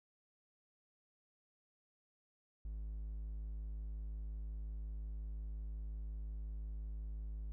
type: tone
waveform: triangle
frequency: 52.8 Hz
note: G#1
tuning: 29 cents sharp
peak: -39 dBFS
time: 2.65-7.52 s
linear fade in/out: 0 ms
effects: none